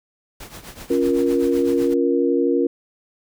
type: noise with tremolo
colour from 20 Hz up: pink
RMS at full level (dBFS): -35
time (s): 0.4-1.94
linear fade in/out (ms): 5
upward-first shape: triangle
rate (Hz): 7.9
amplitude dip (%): 80
type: chord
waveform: sine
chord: Bb minor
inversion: first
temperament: equal with one note detuned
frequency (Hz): 277.2 / 349.2 / 470.8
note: Db4 / F4 / Bb4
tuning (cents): 0 / 0 / +17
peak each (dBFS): -20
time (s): 0.9-2.67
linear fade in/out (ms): 5
effects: none